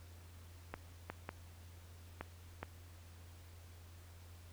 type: clicks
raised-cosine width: 0.5 ms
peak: -26 dBFS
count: 5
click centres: 0.74 / 1.1 / 1.291 / 2.21 / 2.63 s
effects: added 86 Hz sine -54 dBFS peak until 4.52 s + pink hiss -63 dBFS RMS until 4.52 s